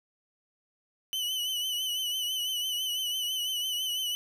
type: tone with vibrato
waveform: 40% pulse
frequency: 2999 Hz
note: F#7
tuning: 23 cents sharp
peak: -28 dBFS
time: 1.13-4.15 s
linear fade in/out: 0 ms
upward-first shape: triangle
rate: 6 Hz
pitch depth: 63 cents each way
effects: none